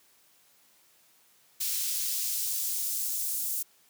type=noise with high-pass filter sweep; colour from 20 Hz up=white; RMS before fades=-31 dBFS; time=1.6-3.63 s; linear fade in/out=10 ms; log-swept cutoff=3700 to 8300 Hz; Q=0.82; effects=white hiss -63 dBFS RMS until 3.89 s + high-pass 100 Hz 12 dB/octave